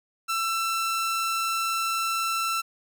sawtooth tone, 1338 Hz, E6, 25 cents sharp, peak -21 dBFS, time 0.28-2.62 s, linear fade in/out 20 ms, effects none

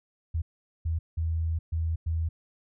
sine tone bursts at uneven times, 81.5 Hz, E2, 19 cents flat, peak -25 dBFS, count 5, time 0.34-0.42 / 0.85-0.99 / 1.17-1.59 / 1.72-1.96 / 2.06-2.29 s, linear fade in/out 10 ms, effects none

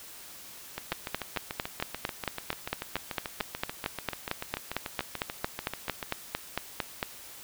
two click trains, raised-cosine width 0.3 ms, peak -12 / -17 dBFS, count 28 / 37, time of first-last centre 0.92-7.029 / 0.78-6.028 s, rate 4.42 / 6.86 Hz, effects white hiss -47 dBFS RMS until 7.43 s

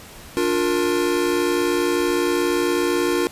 square chord, Bb major, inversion first, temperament equal with one note detuned, 293.7 / 353.7 / 466.2 Hz, D4 / F4 / Bb4, 0 / +22 / 0 cents, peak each -25 / -21 / -25 dBFS, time 0.37-3.27 s, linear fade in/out 0 ms, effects pink hiss -41 dBFS RMS until 3.31 s + resampled to 32000 Hz

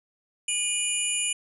sine tone cluster, 2448 / 2924 / 7050 / 9100 / 10380 Hz, D#7 / F#7 / A8 / C#9 / E9, -29 / -21 / +2 / +44 / -28 cents, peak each -31 dBFS, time 0.48-1.33 s, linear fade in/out 5 ms, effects none

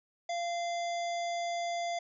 harmonic tone, 690 Hz, F5, 21 cents flat, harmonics 1 / 3 / 5 / 7 / 9 / 10, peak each -32 / -42 / -46 / -49 / -51 / -52 dBFS, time 0.29-1.99 s, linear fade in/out 5 ms, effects none

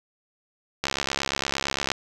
click train, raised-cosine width 0.2 ms, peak -7 dBFS, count 75, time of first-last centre 0.84-1.917 s, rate 68.7 Hz, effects none

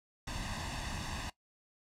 pink noise with comb filter, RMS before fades -39 dBFS, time 0.27-1.3 s, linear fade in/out 5 ms, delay 1.1 ms, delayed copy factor +0.7, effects noise-tail reverb RT60 0.1 s tail -18 dB re dry + low-pass 7000 Hz 12 dB/octave

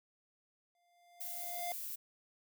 square tone with exponential growth, 698.5 Hz, F5, in tune, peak -37 dBFS, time 0.75-1.72 s, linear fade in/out 1 ms, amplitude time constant 210 ms
violet noise, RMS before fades -43 dBFS, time 1.2-1.96 s, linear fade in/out 10 ms
effects none

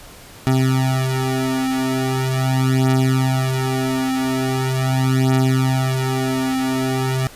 25% pulse beating tone pair, 130.81 / 131.22 Hz, C3 / C3, 0 / +5 cents, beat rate 0.41 Hz, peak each -15 / -16 dBFS, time 0.47-7.27 s, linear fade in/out 0 ms, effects pink hiss -41 dBFS RMS until 7.35 s + resampled to 32000 Hz

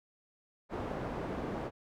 white low-pass noise, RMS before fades -38 dBFS, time 0.69-1.71 s, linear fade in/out 50 ms, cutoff 650 Hz, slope 12 dB/octave, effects none

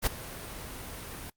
pink noise with ADSR envelope, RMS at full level -24 dBFS, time 0.02-1.3 s, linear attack 44 ms, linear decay 14 ms, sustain -17 dB, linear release 4 ms, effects noise-tail reverb RT60 0.1 s tail -23 dB re dry + Opus 32 kbps

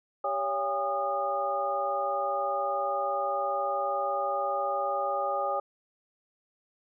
sine tone cluster, 394.9 / 563 / 688 / 808 / 1227 Hz, G4 / C#5 / F5 / G#5 / D#6, +13 / +27 / -26 / -48 / -25 cents, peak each -40 / -31 / -40 / -31 / -32 dBFS, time 0.24-5.6 s, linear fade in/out 5 ms, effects none

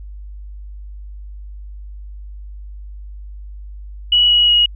sine tone with pitch steps, 2931 / 2912 / 2894 Hz, F#7 / F#7 / F#7, -17 / -28 / -39 cents, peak -9 dBFS, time 4.12-4.66 s, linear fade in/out 5 ms, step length 180 ms, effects added 50 Hz sine -30 dBFS peak until 4.75 s

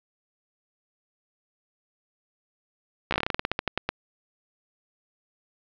slowing click train, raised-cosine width 0.3 ms, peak -8 dBFS, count 17, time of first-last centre 3.11-3.89 s, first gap 14 ms, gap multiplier 1.15, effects low-pass 4000 Hz 12 dB/octave + 8-bit

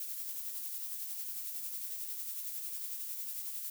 violet noise with tremolo, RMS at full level -39 dBFS, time 0-3.7 s, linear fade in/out 2 ms, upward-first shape sine, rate 11 Hz, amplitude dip 35%, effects none

